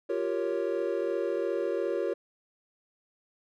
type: chord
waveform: triangle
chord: G half-diminished seventh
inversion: third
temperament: equal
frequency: 349.2 / 392 / 466.2 / 554.4 Hz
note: F4 / G4 / Bb4 / Db5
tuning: 0 / 0 / 0 / 0 cents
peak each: -31 dBFS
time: 0.09-2.14 s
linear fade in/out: 10 ms
effects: none